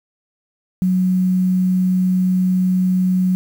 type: tone with quantisation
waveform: sine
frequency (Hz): 184.3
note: F#3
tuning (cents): -7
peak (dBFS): -13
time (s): 0.82-3.35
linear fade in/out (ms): 0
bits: 7
effects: none